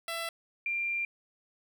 10% pulse / sine tone pair in turn, 668 / 2380 Hz, E5 / D7, +23 / +22 cents, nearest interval octave + minor seventh, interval 2199 cents, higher second, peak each -25 / -29 dBFS, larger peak first, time 0.08-0.29 / 0.66-1.05 s, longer second, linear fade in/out 2 ms, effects 11-bit

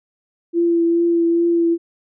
sine tone with vibrato, 338.6 Hz, E4, 46 cents sharp, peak -13 dBFS, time 0.53-1.78 s, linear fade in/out 50 ms, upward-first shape triangle, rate 2.4 Hz, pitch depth 19 cents each way, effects none

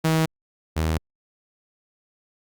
sawtooth tone pair in turn, 160 / 79.56 Hz, D#3 / D#2, +49 / +39 cents, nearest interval octave, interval 1210 cents, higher first, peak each -14 / -17 dBFS, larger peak first, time 0.04-0.26 / 0.76-0.98 s, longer neither, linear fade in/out 10 ms, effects Opus 48 kbps

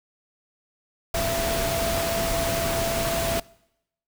sine tone in noise, 670 Hz, E5, 28 cents sharp, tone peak -26 dBFS, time 1.14-3.4 s, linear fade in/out 5 ms, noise pink, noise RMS -27 dBFS, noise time 1.14-3.4 s, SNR -2 dB, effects noise-tail reverb RT60 0.8 s tail -23 dB re dry

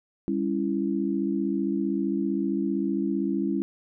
sine chord, C# diminished, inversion second, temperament just, 199.57 / 277.2 / 332.6 Hz, G3 / C#4 / E4, +31 / 0 / +16 cents, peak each -28 dBFS, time 0.28-3.62 s, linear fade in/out 0 ms, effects none

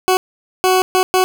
20% pulse tone bursts at uneven times, 371.7 Hz, F#4, 8 cents sharp, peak -6 dBFS, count 4, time 0.08-0.17 / 0.64-0.82 / 0.95-1.03 / 1.14-1.24 s, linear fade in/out 0 ms, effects none

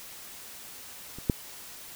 clicks, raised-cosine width 3 ms, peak -28 / -9 dBFS, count 2, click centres 1.186 / 1.298 s, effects white hiss -45 dBFS RMS until 1.95 s

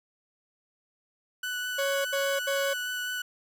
30% pulse tone with vibrato, 1486 Hz, F#6, 7 cents sharp, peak -28 dBFS, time 1.43-3.22 s, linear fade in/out 5 ms, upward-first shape sine, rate 4.9 Hz, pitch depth 10 cents each way
40% pulse tone bursts, 554.4 Hz, C#5, in tune, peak -26 dBFS, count 3, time 1.78-2.738 s, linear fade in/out 10 ms, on 270 ms, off 74 ms
effects none

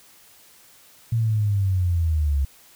sine linear sweep, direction down, 116.4 to 67.3 Hz, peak -18 dBFS, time 1.12-2.45 s, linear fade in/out 5 ms, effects white hiss -52 dBFS RMS until 2.75 s

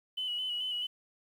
sine tone with vibrato, 2976 Hz, F#7, 9 cents sharp, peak -31 dBFS, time 0.17-0.87 s, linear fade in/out 10 ms, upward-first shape square, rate 4.6 Hz, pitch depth 31 cents each way, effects tanh soft clip ceiling -27 dBFS + 10-bit

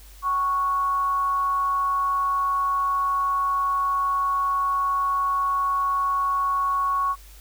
sine tone with frequency modulation, 1108.7 Hz, C#6, in tune, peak -20 dBFS, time 0.22-7.16 s, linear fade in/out 50 ms, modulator 345 Hz, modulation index 0.2, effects added 50 Hz sine -44 dBFS peak until 7.4 s + white hiss -51 dBFS RMS until 7.4 s

